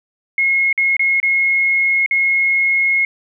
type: tone with dropouts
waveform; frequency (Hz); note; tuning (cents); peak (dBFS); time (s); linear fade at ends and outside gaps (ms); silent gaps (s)
sine; 2163; C#7; -43; -12; 0.38-3.05; 2; 0.728-0.777 / 0.967-0.994 / 1.201-1.229 / 2.062-2.11
effects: none